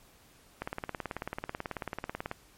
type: click train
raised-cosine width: 0.5 ms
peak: -19 dBFS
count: 32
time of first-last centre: 0.62-2.314 s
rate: 18.3 Hz
effects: pink hiss -60 dBFS RMS until 2.57 s + MP3 64 kbps